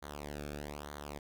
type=tone with flanger; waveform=sawtooth; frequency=73.2 Hz; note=D2; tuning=5 cents flat; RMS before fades=-44 dBFS; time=0.02-1.19 s; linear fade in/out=10 ms; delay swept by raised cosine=0.38 to 1.02 ms; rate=1.1 Hz; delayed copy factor=-0.8; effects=none